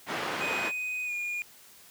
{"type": "band-pass noise", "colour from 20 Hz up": "white", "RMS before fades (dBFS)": -33, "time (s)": [0.06, 0.72], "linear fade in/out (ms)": 50, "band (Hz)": [180, 1900], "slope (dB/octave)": 12}
{"type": "tone with pitch glide", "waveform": "triangle", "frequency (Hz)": [2498, 2431], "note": ["D#7", "D#7"], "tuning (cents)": [6, -41], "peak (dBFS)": -29, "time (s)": [0.41, 1.42], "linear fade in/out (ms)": 0, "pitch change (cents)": -47, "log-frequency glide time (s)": [1.05, 1.12]}
{"effects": ["white hiss -54 dBFS RMS until 1.9 s", "high-pass 60 Hz 12 dB/octave"]}